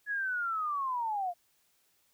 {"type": "linear sweep", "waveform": "sine", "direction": "down", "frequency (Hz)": [1700, 681], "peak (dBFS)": -30, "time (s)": [0.06, 1.34], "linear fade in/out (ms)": 50, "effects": ["white hiss -71 dBFS RMS until 2.13 s"]}